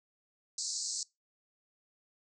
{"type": "band-pass noise", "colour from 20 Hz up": "white", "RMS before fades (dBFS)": -37, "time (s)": [0.58, 1.03], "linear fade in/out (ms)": 2, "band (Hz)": [4200, 8100], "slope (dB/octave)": 96, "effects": ["noise-tail reverb RT60 0.2 s tail -22 dB re dry"]}